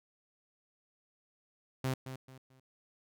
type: tone with echo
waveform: sawtooth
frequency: 130.81 Hz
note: C3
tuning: in tune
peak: -27 dBFS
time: 1.84-1.94 s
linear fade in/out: 5 ms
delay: 220 ms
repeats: 3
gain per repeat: -10 dB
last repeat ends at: 2.6 s
effects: none